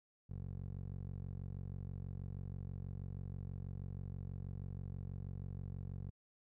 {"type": "tone with band-pass filter", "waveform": "15% pulse", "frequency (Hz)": 46.22, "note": "F#1", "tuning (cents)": -1, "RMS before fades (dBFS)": -45, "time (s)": [0.29, 6.11], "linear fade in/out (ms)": 20, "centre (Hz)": 110, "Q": 1, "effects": []}